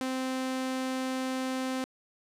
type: tone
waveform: sawtooth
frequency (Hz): 260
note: C4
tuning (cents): -11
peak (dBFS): -26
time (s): 0.01-1.84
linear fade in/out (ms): 0
effects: low-pass 11000 Hz 12 dB/octave